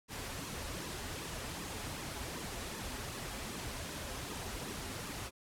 pink noise with flanger, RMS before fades -42 dBFS, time 0.08-5.31 s, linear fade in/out 50 ms, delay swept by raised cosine 1.3 to 6.6 ms, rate 2.6 Hz, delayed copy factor -0.65, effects low-pass 12000 Hz 12 dB/octave

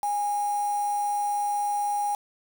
sine tone with quantisation, 822 Hz, G#5, 18 cents flat, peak -24 dBFS, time 0.03-2.15 s, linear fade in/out 2 ms, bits 6, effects none

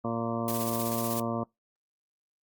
harmonic tone, 115.8 Hz, A#2, 11 cents flat, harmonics 1 / 2 / 3 / 4 / 5 / 6 / 8 / 9 / 10, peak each -37 / -32 / -38 / -39 / -36 / -38 / -42 / -41 / -40 dBFS, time 0.04-1.44 s, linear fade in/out 10 ms
blue noise with tremolo, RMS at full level -34 dBFS, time 0.48-1.2 s, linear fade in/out 2 ms, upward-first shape square, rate 16 Hz, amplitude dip 40%
effects noise-tail reverb RT60 0.2 s tail -26 dB re dry + Opus 32 kbps

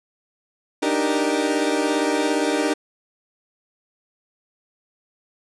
30% pulse chord, Eb major seventh, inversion third, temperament equal, 293.7 / 311.1 / 392 / 466.2 Hz, D4 / Eb4 / G4 / Bb4, 0 / 0 / 0 / 0 cents, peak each -21 / -22 / -23 / -23 dBFS, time 0.82-2.74 s, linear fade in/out 10 ms, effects resampled to 24000 Hz

